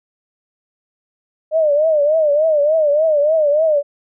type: tone with vibrato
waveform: sine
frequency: 609 Hz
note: D#5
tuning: 37 cents flat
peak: -11 dBFS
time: 1.51-3.83 s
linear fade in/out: 50 ms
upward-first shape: triangle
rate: 3.4 Hz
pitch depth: 130 cents each way
effects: none